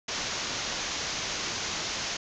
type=low-pass noise; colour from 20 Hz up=white; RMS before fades=-33 dBFS; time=0.08-2.17 s; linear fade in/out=5 ms; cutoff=6800 Hz; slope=96 dB/octave; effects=none